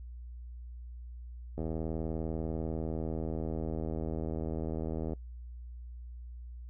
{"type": "click train", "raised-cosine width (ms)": 2, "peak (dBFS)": -23, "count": 286, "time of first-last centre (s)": [1.58, 5.134], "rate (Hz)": 80.2, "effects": ["noise-tail reverb RT60 0.1 s tail -21 dB re dry", "added 60 Hz sine -42 dBFS peak until 6.69 s"]}